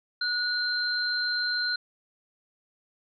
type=tone pair together; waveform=sine; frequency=1462 / 4135 Hz; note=F#6 / C8; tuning=-21 / -21 cents; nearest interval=octave + tritone; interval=1800 cents; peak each=-28 dBFS; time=0.21-1.76 s; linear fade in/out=5 ms; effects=none